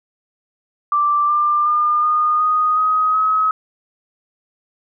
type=tone with pitch steps; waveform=sine; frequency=1174.7 / 1191.1 / 1207.7 / 1224.6 / 1241.7 / 1259 / 1276.6 Hz; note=D6 / D6 / D6 / D#6 / D#6 / D#6 / D#6; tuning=0 / +24 / +48 / -28 / -4 / +20 / +44 cents; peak=-13 dBFS; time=0.92-3.51 s; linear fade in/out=2 ms; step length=370 ms; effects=none